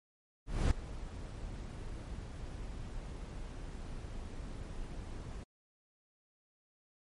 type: noise with ADSR envelope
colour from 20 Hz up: brown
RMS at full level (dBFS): -27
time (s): 0.46-5.44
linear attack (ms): 250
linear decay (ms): 4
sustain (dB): -16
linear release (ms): 12
effects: MP3 48 kbps